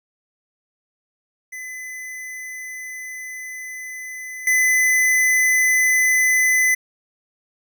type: tone with level steps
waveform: square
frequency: 2017 Hz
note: B6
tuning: 36 cents sharp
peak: -31 / -15 dBFS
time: 1.52-6.75 s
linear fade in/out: 10 ms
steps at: 4.47 s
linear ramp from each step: 2 ms
effects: none